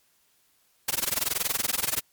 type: noise with amplitude modulation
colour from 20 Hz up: white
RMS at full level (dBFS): -24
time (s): 0.88-2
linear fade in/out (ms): 5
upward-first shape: sine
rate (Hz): 21.1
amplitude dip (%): 100
effects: white hiss -66 dBFS RMS until 2.12 s + MP3 96 kbps